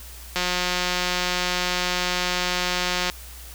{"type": "click train", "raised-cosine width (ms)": 0.2, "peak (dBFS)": -6, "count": 494, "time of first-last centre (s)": [0.36, 3.099], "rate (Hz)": 180, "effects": ["added 60 Hz sine -40 dBFS peak until 3.54 s", "white hiss -43 dBFS RMS until 3.54 s"]}